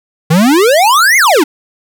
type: exponential two-way sweep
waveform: square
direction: up then down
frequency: 150 to 2217 to 268.3 Hz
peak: -6 dBFS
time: 0.3-1.44 s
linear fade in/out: 10 ms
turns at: 1.17 s
effects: none